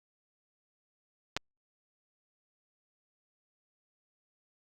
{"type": "clicks", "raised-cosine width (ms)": 0.2, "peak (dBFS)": [-12, -20], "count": 2, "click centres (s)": [1.366, 1.373], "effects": ["Opus 48 kbps"]}